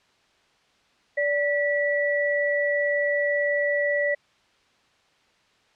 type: tone pair together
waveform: sine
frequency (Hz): 580 / 1950.9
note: D5 / B6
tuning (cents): -22 / -22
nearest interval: octave + major sixth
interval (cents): 2100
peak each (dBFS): -23 / -24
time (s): 1.17-4.15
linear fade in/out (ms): 10
effects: white hiss -62 dBFS RMS until 5.75 s + low-pass 4000 Hz 12 dB/octave